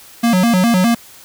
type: tone with vibrato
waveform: square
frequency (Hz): 207.2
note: G#3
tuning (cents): -4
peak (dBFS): -11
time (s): 0.23-0.95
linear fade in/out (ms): 10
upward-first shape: square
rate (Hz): 4.9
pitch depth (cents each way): 210
effects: white hiss -41 dBFS RMS until 1.24 s